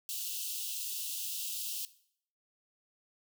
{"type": "high-pass noise", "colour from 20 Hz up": "white", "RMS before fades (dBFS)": -38, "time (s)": [0.09, 1.85], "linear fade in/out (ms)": 0, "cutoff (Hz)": 2700, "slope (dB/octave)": 96, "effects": ["noise-tail reverb RT60 0.6 s tail -17 dB re dry"]}